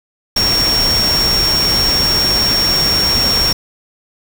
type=tone in noise; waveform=sine; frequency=5530 Hz; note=F8; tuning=18 cents flat; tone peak=-12 dBFS; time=0.36-3.53 s; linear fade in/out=5 ms; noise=pink; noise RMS=-19 dBFS; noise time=0.36-3.53 s; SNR=+4 dB; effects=none